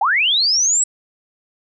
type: linear sweep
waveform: sine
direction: up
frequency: 722 to 7902 Hz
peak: -13 dBFS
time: 0.01-0.84 s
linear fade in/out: 5 ms
effects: none